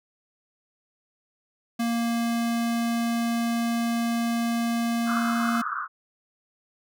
square tone, 233.1 Hz, A#3, in tune, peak -24 dBFS, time 1.79-5.62 s, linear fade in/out 10 ms
pink band-pass noise, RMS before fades -30 dBFS, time 5.05-5.88 s, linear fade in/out 50 ms, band 1100 to 1500 Hz, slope 96 dB/octave
effects none

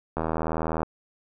click train, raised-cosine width 1 ms, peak -13 dBFS, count 54, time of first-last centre 0.17-0.831 s, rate 80.2 Hz, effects none

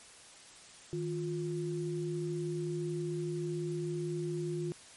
sine tone pair together, 156.66 / 351.7 Hz, D#3 / F4, +12 / +12 cents, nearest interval octave + major second, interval 1400 cents, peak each -36 / -35 dBFS, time 0.93-4.72 s, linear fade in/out 0 ms, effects white hiss -54 dBFS RMS until 4.96 s + MP3 48 kbps

